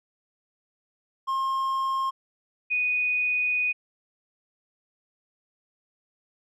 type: tone pair in turn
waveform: triangle / sine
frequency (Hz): 1068 / 2481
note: C6 / D#7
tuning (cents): +35 / -6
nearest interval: octave + minor third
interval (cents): 1459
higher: second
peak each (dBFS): -22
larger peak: neither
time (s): 1.27-2.11 / 2.7-3.73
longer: second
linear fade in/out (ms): 20
effects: none